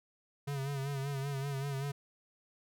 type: tone with vibrato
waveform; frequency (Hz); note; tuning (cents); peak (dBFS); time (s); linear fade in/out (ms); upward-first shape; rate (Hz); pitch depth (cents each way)
square; 138.59; C#3; 0; -35; 0.47-1.92; 10; sine; 5.2; 56
effects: none